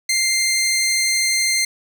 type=tone; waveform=15% pulse; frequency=2096 Hz; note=C7; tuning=2 cents sharp; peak=-10 dBFS; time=0.09-1.65 s; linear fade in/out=5 ms; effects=none